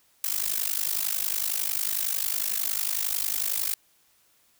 blue noise with amplitude modulation, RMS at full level -24 dBFS, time 0.24-3.74 s, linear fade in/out 2 ms, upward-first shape sine, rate 51 Hz, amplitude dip 90%, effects white hiss -64 dBFS RMS until 4.59 s

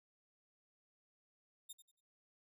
10% pulse tone with echo, 3654 Hz, A#7, 35 cents flat, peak -40 dBFS, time 1.69-1.73 s, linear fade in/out 10 ms, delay 93 ms, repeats 3, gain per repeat -12 dB, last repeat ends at 2.009 s, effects none

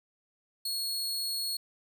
sawtooth tone, 4331 Hz, C#8, 41 cents flat, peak -28 dBFS, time 0.65-1.57 s, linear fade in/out 5 ms, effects none

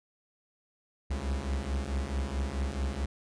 45% pulse beating tone pair, 65.41 / 70.01 Hz, C2 / C#2, 0 / +18 cents, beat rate 4.6 Hz, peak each -34 / -32 dBFS, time 1.1-3.06 s, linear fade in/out 10 ms, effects resampled to 22050 Hz

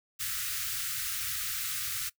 white band-stop noise, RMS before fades -34 dBFS, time 0.19-2.1 s, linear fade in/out 20 ms, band 140 to 1200 Hz, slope 96 dB/octave, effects noise-tail reverb RT60 0.1 s tail -20 dB re dry

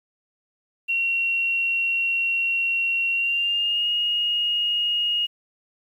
sine tone with pitch glide, 2738 to 2867 Hz, F7 to F7, -35 to +45 cents, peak -20 dBFS, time 0.88-5.27 s, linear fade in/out 20 ms, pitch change +80 cents, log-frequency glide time 3.11-3.89 s, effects 9-bit

